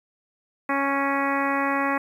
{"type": "harmonic tone", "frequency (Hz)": 277.2, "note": "C#4", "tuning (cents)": 0, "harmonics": [1, 2, 3, 4, 5, 6, 7, 8, 9], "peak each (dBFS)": [-27, -30, -29, -27, -33, -32, -30, -36, -37], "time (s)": [0.69, 1.98], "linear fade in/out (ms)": 5, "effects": ["9-bit"]}